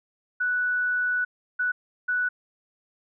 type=tone bursts at uneven times; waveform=sine; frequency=1480 Hz; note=F#6; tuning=in tune; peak=-22 dBFS; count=3; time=0.4-1.25 / 1.59-1.72 / 2.08-2.29 s; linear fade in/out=10 ms; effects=none